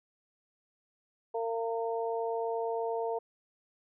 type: harmonic tone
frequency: 228.6 Hz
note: A#3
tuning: 34 cents flat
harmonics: 2 / 3 / 4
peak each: -32 / -36 / -38 dBFS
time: 1.34-3.19 s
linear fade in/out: 10 ms
effects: none